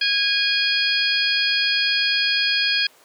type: harmonic tone with a mistuned harmonic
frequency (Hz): 821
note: G#5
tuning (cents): -20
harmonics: 2 / 3 / 4 / 5 / 6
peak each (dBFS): -24 / -24 / -24 / -24 / -24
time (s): 0.01-2.87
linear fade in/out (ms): 5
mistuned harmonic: 5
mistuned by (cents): +94
effects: pink hiss -52 dBFS RMS until 3.04 s + high-pass 400 Hz 12 dB/octave